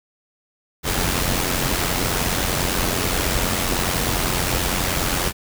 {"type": "noise with amplitude modulation", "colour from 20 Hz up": "pink", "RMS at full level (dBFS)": -19, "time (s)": [0.83, 5.33], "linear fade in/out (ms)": 50, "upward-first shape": "sine", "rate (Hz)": 89.6, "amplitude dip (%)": 55, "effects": []}